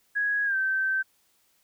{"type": "tone with pitch glide", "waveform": "sine", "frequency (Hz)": [1661.2, 1550], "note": ["G#6", "G6"], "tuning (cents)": [0, -20], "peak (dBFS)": -23, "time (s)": [0.15, 1.03], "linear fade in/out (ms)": 20, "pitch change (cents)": -120, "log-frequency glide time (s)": [0.45, 0.56], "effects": ["white hiss -67 dBFS RMS until 1.63 s"]}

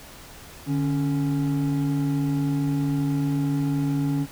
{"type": "tone pair together", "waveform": "triangle", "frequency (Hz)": [147.5, 278.4], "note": ["D3", "C#4"], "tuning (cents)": [8, 8], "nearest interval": "major seventh", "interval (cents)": 1100, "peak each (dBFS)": -22, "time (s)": [0.66, 4.27], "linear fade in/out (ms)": 50, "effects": ["pink hiss -44 dBFS RMS until 4.31 s"]}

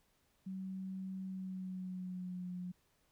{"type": "tone with pitch glide", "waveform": "sine", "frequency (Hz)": [189.4, 179.91], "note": ["F#3", "F#3"], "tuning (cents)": [41, -48], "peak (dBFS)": -40, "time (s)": [0.46, 2.72], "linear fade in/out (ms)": 10, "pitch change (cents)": -89, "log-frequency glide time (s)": [1.23, 2.5], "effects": ["pink hiss -75 dBFS RMS until 3.11 s"]}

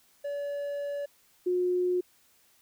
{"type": "tone pair in turn", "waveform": ["triangle", "sine"], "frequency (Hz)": [572, 360.3], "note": ["D5", "F#4"], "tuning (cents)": [-46, -46], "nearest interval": "minor sixth", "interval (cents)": 800, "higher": "first", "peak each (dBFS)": [-29, -24], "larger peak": "second", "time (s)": [[0.24, 1.06], [1.46, 2.01]], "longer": "first", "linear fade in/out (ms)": 10, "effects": ["white hiss -64 dBFS RMS until 2.61 s"]}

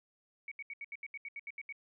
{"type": "tone bursts", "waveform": "sine", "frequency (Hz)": 2244, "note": "C#7", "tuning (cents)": 21, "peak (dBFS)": -40, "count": 12, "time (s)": [0.48, 1.725], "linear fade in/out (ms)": 2, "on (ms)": 35, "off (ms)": 75, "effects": []}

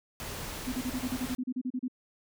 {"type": "noise", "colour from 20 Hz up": "pink", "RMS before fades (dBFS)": -39, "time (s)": [0.2, 1.35], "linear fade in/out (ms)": 0}
{"type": "tone bursts", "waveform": "sine", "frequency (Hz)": 253.2, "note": "B3", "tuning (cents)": 43, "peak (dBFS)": -29, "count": 14, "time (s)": [0.67, 1.882], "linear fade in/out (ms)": 10, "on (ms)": 55, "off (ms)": 34}
{"effects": []}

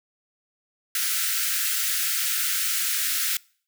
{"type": "high-pass noise", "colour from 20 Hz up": "white", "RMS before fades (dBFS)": -25, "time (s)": [0.95, 3.37], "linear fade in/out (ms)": 2, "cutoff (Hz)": 1300, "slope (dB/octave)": 96, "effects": ["noise-tail reverb RT60 0.5 s tail -25 dB re dry"]}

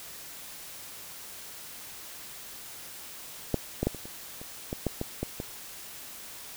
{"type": "clicks", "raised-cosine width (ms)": 2, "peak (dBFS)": [-11, -13, -11, -27, -29, -29, -18, -13, -17, -16, -20], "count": 11, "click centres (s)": [3.543, 3.83, 3.87, 3.947, 4.055, 4.415, 4.729, 4.867, 5.014, 5.23, 5.401], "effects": ["white hiss -44 dBFS RMS until 6.56 s"]}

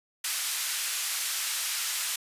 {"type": "band-pass noise", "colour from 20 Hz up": "white", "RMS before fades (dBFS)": -31, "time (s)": [0.24, 2.16], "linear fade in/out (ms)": 5, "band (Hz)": [1500, 11000], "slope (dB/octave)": 12, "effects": ["resampled to 32000 Hz"]}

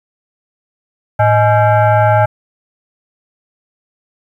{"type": "tone with frequency modulation", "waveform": "sine", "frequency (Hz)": 110, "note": "A2", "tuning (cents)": 0, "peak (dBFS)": -7, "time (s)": [1.19, 2.26], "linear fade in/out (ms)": 10, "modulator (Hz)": 733, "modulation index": 1.4, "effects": ["8-bit"]}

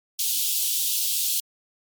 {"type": "high-pass noise", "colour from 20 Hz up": "white", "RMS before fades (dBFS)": -24, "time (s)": [0.19, 1.4], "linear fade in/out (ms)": 2, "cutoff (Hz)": 2900, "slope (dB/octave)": 48, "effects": ["MP3 96 kbps"]}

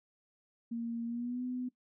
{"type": "tone with pitch glide", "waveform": "sine", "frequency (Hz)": [232.6, 250.7], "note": ["A#3", "B3"], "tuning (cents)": [-4, 26], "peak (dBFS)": -34, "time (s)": [0.71, 1.69], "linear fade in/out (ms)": 10, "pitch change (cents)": 130, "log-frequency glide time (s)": [1.06, 1.43], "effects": ["noise-tail reverb RT60 0.1 s tail -18 dB re dry"]}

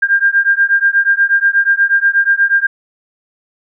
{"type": "beating tone pair", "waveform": "sine", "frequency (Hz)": [1597, 1605.3], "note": ["G6", "G6"], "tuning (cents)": [32, 41], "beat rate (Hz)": 8.3, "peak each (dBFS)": -12, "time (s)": [0.02, 2.67], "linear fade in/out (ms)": 10, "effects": []}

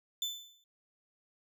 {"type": "tone with exponential decay", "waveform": "35% pulse", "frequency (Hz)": 3520, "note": "A7", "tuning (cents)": 0, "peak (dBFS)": -28, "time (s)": [0.22, 0.64], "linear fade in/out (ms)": 2, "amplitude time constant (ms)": 91, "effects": []}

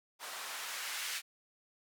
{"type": "noise with band-pass filter sweep", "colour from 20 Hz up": "blue", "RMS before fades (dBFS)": -41, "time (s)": [0.19, 1.22], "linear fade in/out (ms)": 50, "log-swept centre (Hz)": [800, 2100], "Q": 0.99, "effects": []}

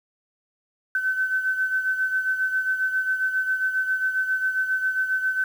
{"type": "beating tone pair", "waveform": "sine", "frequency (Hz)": [1524, 1531.4], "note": ["G6", "G6"], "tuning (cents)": [-49, -41], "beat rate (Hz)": 7.4, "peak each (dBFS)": [-22, -29], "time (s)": [0.95, 5.44], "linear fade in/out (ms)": 2, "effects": ["8-bit"]}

